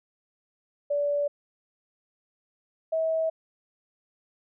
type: tone pair in turn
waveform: sine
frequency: 578 / 644.7 Hz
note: D5 / E5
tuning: -28 / -39 cents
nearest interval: major second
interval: 189 cents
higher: second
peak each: -23 / -23 dBFS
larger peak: neither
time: 0.9-1.28 / 2.92-3.3 s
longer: neither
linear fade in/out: 10 ms
effects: none